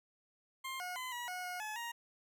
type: tone with pitch steps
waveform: 20% pulse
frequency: 1058 / 723 / 1018 / 965 / 728 / 722 / 856 / 940 Hz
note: C6 / F#5 / C6 / B5 / F#5 / F#5 / A5 / A#5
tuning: +19 / -40 / -48 / -40 / -28 / -43 / -48 / +14 cents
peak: -35 dBFS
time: 0.64-1.92 s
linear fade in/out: 10 ms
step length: 160 ms
effects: none